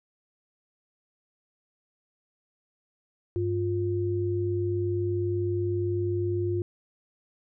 sine tone pair together, 99.8 / 351.8 Hz, G2 / F4, +32 / +13 cents, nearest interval octave + minor seventh, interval 2181 cents, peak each -28 / -27 dBFS, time 3.36-6.62 s, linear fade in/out 0 ms, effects none

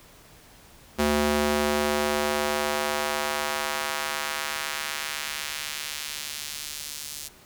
square tone with high-pass filter sweep, 74 Hz, D2, 14 cents sharp, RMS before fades -28 dBFS, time 0.98-7.29 s, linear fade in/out 20 ms, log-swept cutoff 220 to 5600 Hz, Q 0.79, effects pink hiss -52 dBFS RMS until 7.45 s

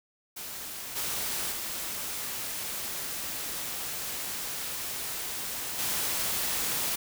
white noise with level steps, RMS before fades -39 / -32 / -35 / -30 dBFS, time 0.36-6.96 s, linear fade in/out 10 ms, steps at 0.95 / 1.51 / 5.78 s, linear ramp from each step 20 ms, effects none

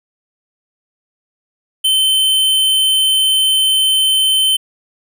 square tone, 3079 Hz, G7, 32 cents flat, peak -11 dBFS, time 1.84-4.57 s, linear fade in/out 10 ms, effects none

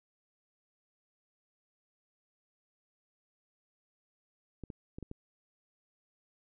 clicks, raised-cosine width 3 ms, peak -29 dBFS, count 5, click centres 4.637 / 4.702 / 4.985 / 5.027 / 5.114 s, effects none

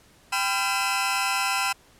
sawtooth tone cluster, 787 / 1009 / 1373 / 2577 Hz, G5 / B5 / F6 / E7, +7 / +37 / -30 / -40 cents, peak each -25 dBFS, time 0.32-1.73 s, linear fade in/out 10 ms, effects pink hiss -56 dBFS RMS until 1.99 s + low-pass 12000 Hz 12 dB/octave

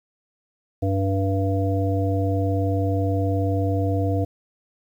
harmonic tone, 97.1 Hz, G2, 16 cents flat, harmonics 1 / 3 / 5 / 7, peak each -21 / -26 / -28 / -29 dBFS, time 0.82-4.25 s, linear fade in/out 10 ms, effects 9-bit

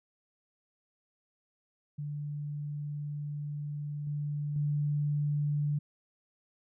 sine tone with level steps, 146.83 Hz, D3, in tune, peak -34 / -31 / -27 dBFS, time 1.98-5.79 s, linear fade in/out 10 ms, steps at 4.07 / 4.56 s, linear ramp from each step 2 ms, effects none

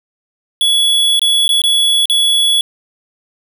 square tone with dropouts, 3385 Hz, G#7, 32 cents sharp, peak -10 dBFS, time 0.61-2.61 s, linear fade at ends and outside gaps 1 ms, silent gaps 1.194-1.217 / 1.48-1.491 / 1.618-1.638 / 2.056-2.098 s, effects none

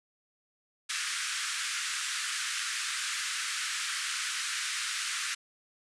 pink band-pass noise, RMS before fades -34 dBFS, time 0.89-5.35 s, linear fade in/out 10 ms, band 1300 to 9700 Hz, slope 48 dB/octave, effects none

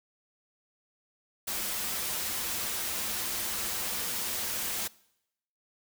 white noise with comb filter, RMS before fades -33 dBFS, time 1.47-4.88 s, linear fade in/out 10 ms, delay 7.2 ms, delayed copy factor -0.5, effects noise-tail reverb RT60 0.8 s tail -22 dB re dry

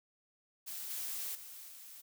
blue noise with level steps, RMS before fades -43 / -40 / -50 / -52 dBFS, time 0.66-2.02 s, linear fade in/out 20 ms, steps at 0.9 / 1.35 / 1.68 s, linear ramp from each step 2 ms, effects none

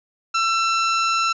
sawtooth tone, 1340 Hz, E6, 28 cents sharp, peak -14 dBFS, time 0.34-1.33 s, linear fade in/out 10 ms, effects resampled to 16000 Hz + 9-bit

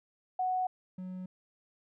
sine / triangle tone pair in turn, 740 / 184.31 Hz, F#5 / F#3, 0 / -6 cents, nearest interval 2 octaves, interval 2406 cents, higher first, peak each -28 / -36 dBFS, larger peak first, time 0.39-0.67 / 0.98-1.26 s, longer neither, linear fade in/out 5 ms, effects none

